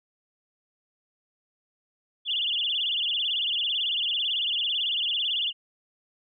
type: tone with vibrato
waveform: sine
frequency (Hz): 3136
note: G7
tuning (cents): 0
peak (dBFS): -24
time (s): 2.25-5.53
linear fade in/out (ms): 50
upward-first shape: sine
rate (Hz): 18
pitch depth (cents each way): 200
effects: none